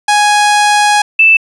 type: tone pair in turn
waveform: sawtooth / sine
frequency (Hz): 831 / 2643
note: G#5 / E7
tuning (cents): +1 / +4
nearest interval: octave + minor sixth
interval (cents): 2003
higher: second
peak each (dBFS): -3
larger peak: neither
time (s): 0.08-1.02 / 1.19-1.37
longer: first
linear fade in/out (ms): 5
effects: resampled to 24000 Hz + 7-bit